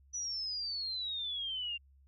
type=exponential sweep; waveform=sine; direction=down; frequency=5970 to 2760 Hz; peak=-35 dBFS; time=0.13-1.78 s; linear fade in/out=20 ms; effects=added 68 Hz sine -60 dBFS peak until 2.07 s